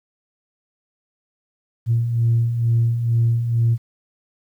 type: beating tone pair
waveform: sine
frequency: 114.6 / 116.8 Hz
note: A#2 / A#2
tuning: -29 / +4 cents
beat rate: 2.2 Hz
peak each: -23 / -15 dBFS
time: 1.86-3.78 s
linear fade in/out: 50 ms
effects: tanh soft clip ceiling -10 dBFS + 9-bit